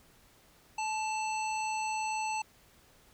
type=harmonic tone with a mistuned harmonic; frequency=869 Hz; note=A5; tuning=22 cents flat; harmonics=1 / 3 / 5 / 7 / 9; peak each=-32 / -38 / -47 / -47 / -45 dBFS; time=0.78-2.42 s; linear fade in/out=5 ms; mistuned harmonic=3; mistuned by=+38 cents; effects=pink hiss -62 dBFS RMS until 3.13 s